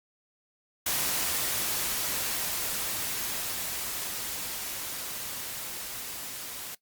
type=noise with level ramp; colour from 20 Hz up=white; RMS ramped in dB=-28 to -39 dBFS; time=0.86-6.75 s; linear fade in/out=5 ms; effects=noise-tail reverb RT60 0.1 s tail -19 dB re dry + Opus 48 kbps